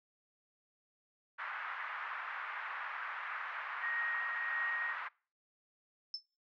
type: band-pass noise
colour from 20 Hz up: pink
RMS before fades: -42 dBFS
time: 1.38-5.09 s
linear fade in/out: 20 ms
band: 1100 to 1900 Hz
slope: 24 dB/octave
type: tone with tremolo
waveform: sine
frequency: 1876 Hz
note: A#6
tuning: 11 cents sharp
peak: -34 dBFS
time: 3.82-4.94 s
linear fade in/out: 20 ms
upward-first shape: triangle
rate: 1.5 Hz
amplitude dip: 40%
type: tone with exponential decay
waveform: sine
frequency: 5280 Hz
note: E8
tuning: 2 cents sharp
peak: -33 dBFS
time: 6.14-6.23 s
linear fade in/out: 2 ms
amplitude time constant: 18 ms
effects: noise-tail reverb RT60 0.4 s tail -25 dB re dry